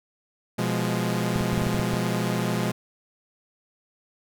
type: chord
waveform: sawtooth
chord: F diminished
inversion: second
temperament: equal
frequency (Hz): 123.47 / 174.61 / 207.7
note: Cb3 / F3 / Ab3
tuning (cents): 0 / 0 / 0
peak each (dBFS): -24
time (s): 0.58-2.72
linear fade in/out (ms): 10
type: clicks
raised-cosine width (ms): 5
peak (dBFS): -18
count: 9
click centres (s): 1.36 / 1.41 / 1.531 / 1.578 / 1.62 / 1.668 / 1.746 / 1.797 / 1.936
effects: none

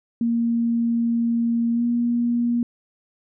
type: tone with pitch glide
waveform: sine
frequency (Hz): 233.1 to 238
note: A#3 to A#3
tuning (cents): 0 to +36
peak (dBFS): -18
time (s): 0.21-2.63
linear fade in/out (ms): 2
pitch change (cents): +36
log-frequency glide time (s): 1.73-1.83
effects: none

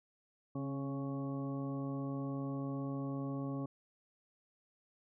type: harmonic tone with a mistuned harmonic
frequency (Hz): 138.59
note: C#3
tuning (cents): 0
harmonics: 1 / 2 / 3 / 4 / 5 / 6 / 8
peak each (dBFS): -40 / -39 / -50 / -48 / -55 / -56 / -51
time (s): 0.55-3.66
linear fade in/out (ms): 5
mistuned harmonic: 2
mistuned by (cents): -24
effects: none

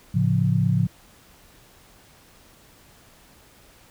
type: chord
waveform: sine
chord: A augmented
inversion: none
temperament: equal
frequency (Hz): 110 / 138.59 / 174.61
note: A2 / C#3 / E#3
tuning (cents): 0 / 0 / 0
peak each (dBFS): -22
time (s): 0.14-0.87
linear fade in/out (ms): 10
effects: pink hiss -53 dBFS RMS until 3.9 s

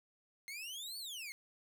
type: exponential two-way sweep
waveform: sawtooth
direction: up then down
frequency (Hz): 2096 to 4554 to 2096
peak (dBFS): -40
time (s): 0.48-1.32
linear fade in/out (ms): 0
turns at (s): 0.98
effects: none

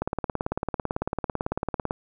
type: click train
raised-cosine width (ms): 1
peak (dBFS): -12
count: 35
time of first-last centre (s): 0.02-1.909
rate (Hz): 18
effects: none

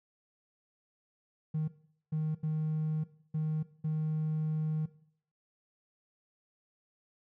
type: tone bursts at uneven times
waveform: triangle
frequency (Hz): 155.56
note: D#3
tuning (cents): 0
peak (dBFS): -26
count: 5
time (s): 1.54-1.68 / 2.12-2.35 / 2.43-3.04 / 3.34-3.63 / 3.84-4.86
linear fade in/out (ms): 10
effects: noise-tail reverb RT60 0.6 s tail -19 dB re dry + tanh soft clip ceiling -25 dBFS

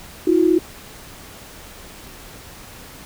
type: tone pair together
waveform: sine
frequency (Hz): 324 / 360.7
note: E4 / F#4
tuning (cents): -30 / -44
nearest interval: major second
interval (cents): 186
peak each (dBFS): -15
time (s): 0.27-0.59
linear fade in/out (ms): 5
effects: pink hiss -40 dBFS RMS until 3.05 s

